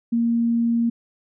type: tone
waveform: sine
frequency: 233.1 Hz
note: A#3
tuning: in tune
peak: -17 dBFS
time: 0.12-0.9 s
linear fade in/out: 10 ms
effects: none